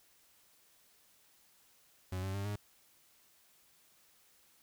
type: tone with pitch steps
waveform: 40% pulse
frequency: 92.5 / 95.93 / 99.48 / 103.17 Hz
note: F#2 / G2 / G2 / G#2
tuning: 0 / -37 / +26 / -11 cents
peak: -35 dBFS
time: 2.12-2.56 s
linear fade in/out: 5 ms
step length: 110 ms
effects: white hiss -67 dBFS RMS until 4.62 s